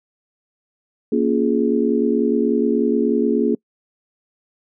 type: chord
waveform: sine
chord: Bb minor seventh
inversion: none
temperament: just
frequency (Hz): 233.1 / 279.7 / 349.6 / 419.5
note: Bb3 / Db4 / F4 / Ab4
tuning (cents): 0 / +16 / +2 / +17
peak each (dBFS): -19 / -21 / -22 / -20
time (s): 1.12-3.55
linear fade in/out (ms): 5
effects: noise-tail reverb RT60 0.1 s tail -26 dB re dry